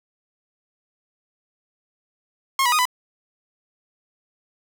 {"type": "tone with pitch steps", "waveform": "sawtooth", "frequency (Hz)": [1077, 975, 1239, 998], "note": ["C6", "B5", "D#6", "B5"], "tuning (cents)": [50, -23, -8, 18], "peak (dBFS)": -13, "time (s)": [2.59, 2.854], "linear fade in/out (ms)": 2, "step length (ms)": 66, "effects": []}